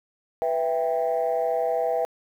sine chord, E minor, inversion second, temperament just, 494.4 / 659.3 / 791.1 Hz, B4 / E5 / G5, +2 / 0 / +16 cents, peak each -25 / -24 / -27 dBFS, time 0.42-2.05 s, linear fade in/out 0 ms, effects tanh soft clip ceiling -15 dBFS + 9-bit

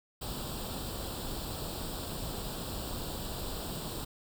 pink noise with comb filter, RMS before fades -38 dBFS, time 0.21-4.05 s, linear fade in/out 10 ms, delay 0.24 ms, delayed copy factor +0.75, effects none

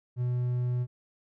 triangle tone, 123.47 Hz, B2, in tune, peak -24 dBFS, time 0.16-0.87 s, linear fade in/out 50 ms, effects none

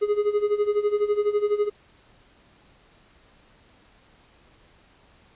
triangle tone with tremolo, 415.3 Hz, G#4, in tune, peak -15 dBFS, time 0.01-1.7 s, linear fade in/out 20 ms, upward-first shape sine, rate 12 Hz, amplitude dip 80%, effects pink hiss -57 dBFS RMS until 5.35 s + resampled to 8000 Hz

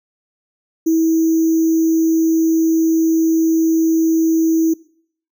sine tone with sample-and-hold, 324.8 Hz, E4, 26 cents flat, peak -11 dBFS, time 0.86-4.74 s, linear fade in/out 10 ms, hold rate 6300 Hz, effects noise-tail reverb RT60 0.6 s tail -22 dB re dry

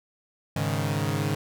sawtooth chord, Ab suspended fourth, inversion none, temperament equal, 103.83 / 138.59 / 155.56 Hz, Ab2 / Db3 / Eb3, 0 / 0 / 0 cents, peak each -25 dBFS, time 0.56-1.35 s, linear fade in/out 5 ms, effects none

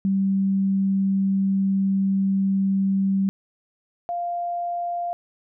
sine tone pair in turn, 194.2 / 696.7 Hz, G3 / F5, -16 / -4 cents, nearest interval octave + minor seventh, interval 2212 cents, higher second, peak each -18 / -24 dBFS, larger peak first, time 0.05-3.29 / 4.09-5.13 s, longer first, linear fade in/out 0 ms, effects none

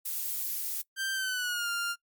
violet noise, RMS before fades -33 dBFS, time 0.05-0.82 s, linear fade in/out 10 ms
sawtooth tone with pitch glide, 1570 to 1398.7 Hz, G6 to F6, +2 to +2 cents, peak -26 dBFS, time 0.96-1.96 s, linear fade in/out 50 ms, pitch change -200 cents, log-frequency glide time 1.13-1.69 s
effects noise-tail reverb RT60 0.1 s tail -23 dB re dry + MP3 96 kbps

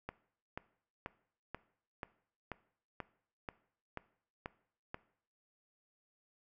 click train, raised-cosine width 0.5 ms, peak -25 dBFS, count 11, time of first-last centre 0.09-4.944 s, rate 2.06 Hz, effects noise-tail reverb RT60 0.6 s tail -19 dB re dry

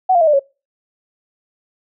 sine tone with pitch steps, 747 / 693 / 642.8 / 596.3 / 553.2 Hz, F#5 / F5 / E5 / D5 / C#5, +16 / -14 / -44 / +26 / -4 cents, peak -9 dBFS, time 0.09-0.395 s, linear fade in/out 10 ms, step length 61 ms, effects noise-tail reverb RT60 0.3 s tail -24 dB re dry

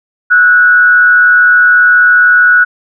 sine tone with frequency modulation, 1467 Hz, F#6, 15 cents flat, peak -3 dBFS, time 0.3-2.65 s, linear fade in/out 20 ms, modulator 139 Hz, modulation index 0.38, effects none

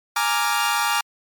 sawtooth chord, Bb dominant seventh, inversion third, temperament equal, 830.6 / 932.3 / 1174.7 / 1396.9 Hz, Ab5 / Bb5 / D6 / F6, 0 / 0 / 0 / 0 cents, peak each -21 dBFS, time 0.16-1.01 s, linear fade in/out 5 ms, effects MP3 96 kbps

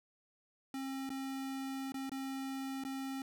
square tone with dropouts, 268.4 Hz, C4, 44 cents sharp, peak -39 dBFS, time 0.74-3.22 s, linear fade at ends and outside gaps 2 ms, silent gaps 1.093-1.102 / 1.921-1.942 / 2.095-2.117 / 2.838-2.849 s, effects none

